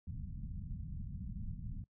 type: low-pass noise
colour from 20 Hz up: pink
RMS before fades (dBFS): -43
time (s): 0.07-1.84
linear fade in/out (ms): 2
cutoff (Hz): 210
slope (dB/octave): 48
effects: noise-tail reverb RT60 0.1 s tail -22 dB re dry